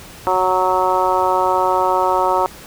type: harmonic tone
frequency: 185 Hz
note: F#3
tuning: in tune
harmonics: 2 / 3 / 4 / 5 / 6 / 7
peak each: -22 / -21 / -21 / -17 / -23 / -23 dBFS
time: 0.27-2.46 s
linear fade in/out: 0 ms
effects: pink hiss -38 dBFS RMS until 2.66 s